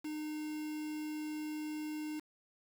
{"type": "tone with quantisation", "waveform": "triangle", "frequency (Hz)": 305.4, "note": "D#4", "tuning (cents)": -32, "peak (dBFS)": -36, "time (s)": [0.04, 2.2], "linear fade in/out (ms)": 10, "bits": 8, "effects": []}